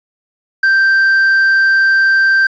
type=tone; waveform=triangle; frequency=1568 Hz; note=G6; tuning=in tune; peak=-6 dBFS; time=0.63-2.47 s; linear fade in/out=5 ms; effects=resampled to 16000 Hz + 7-bit